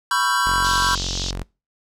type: chord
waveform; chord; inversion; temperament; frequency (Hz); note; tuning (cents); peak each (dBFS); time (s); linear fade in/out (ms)
square; C# half-diminished seventh; third; equal with one note detuned; 987.8 / 1108.7 / 1351.7 / 1568; B5 / C#6 / E6 / G6; 0 / 0 / +43 / 0; -23 / -24 / -25 / -23; 0.11-0.95; 2
type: tone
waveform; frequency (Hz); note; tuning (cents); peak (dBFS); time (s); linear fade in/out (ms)
sawtooth; 45.45; F#1; -30; -22; 0.46-1.43; 0
type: band-pass noise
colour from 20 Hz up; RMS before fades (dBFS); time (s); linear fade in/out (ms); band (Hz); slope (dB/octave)
pink; -28; 0.64-1.31; 5; 3100 to 6600; 48
effects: noise-tail reverb RT60 0.3 s tail -25 dB re dry + low-pass 12000 Hz 12 dB/octave